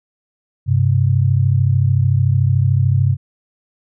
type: tone pair together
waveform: sine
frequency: 98.3 / 131.86 Hz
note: G2 / C3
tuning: +5 / +14 cents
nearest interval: perfect fourth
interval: 509 cents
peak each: -14 dBFS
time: 0.66-3.17 s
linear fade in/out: 50 ms
effects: none